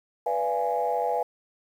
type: chord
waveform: sine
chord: B diminished seventh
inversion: none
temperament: equal with one note detuned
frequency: 493.9 / 587.3 / 683.3 / 830.6 Hz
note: B4 / D5 / F5 / Ab5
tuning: 0 / 0 / -38 / 0 cents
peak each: -28 / -32 / -28 / -27 dBFS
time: 0.26-1.23 s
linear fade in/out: 5 ms
effects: tanh soft clip ceiling -15 dBFS + 9-bit